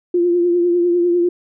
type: tone with vibrato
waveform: sine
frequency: 349.2 Hz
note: F4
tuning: in tune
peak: -12 dBFS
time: 0.14-1.29 s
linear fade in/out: 5 ms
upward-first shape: triangle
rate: 10 Hz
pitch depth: 42 cents each way
effects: none